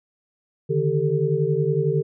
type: tone cluster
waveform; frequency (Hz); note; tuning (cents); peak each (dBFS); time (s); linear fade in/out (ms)
sine; 144.4 / 155.3 / 393.2 / 446.7; D3 / D#3 / G4 / A4; -29 / -3 / +5 / +26; -24; 0.69-2.03; 20
effects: none